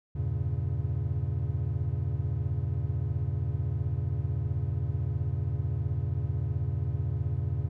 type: chord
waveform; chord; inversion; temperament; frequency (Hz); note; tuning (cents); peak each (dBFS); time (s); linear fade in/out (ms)
triangle; E diminished seventh; none; equal with one note detuned; 82.41 / 98 / 116.54 / 139.47; E2 / G2 / Bb2 / Db3; 0 / 0 / 0 / +11; -31; 0.15-7.69; 10
effects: none